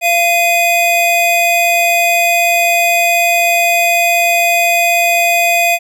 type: tone pair together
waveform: square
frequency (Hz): 687.8 / 2489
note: F5 / D#7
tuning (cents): -27 / 0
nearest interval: octave + minor seventh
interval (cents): 2227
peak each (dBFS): -13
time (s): 0.01-5.79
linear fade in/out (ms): 50
effects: none